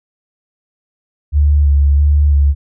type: tone with vibrato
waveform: sine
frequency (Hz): 72.1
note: D2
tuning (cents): -31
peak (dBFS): -7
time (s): 1.32-2.55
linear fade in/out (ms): 50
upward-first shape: square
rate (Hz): 1.5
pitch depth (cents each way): 25
effects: none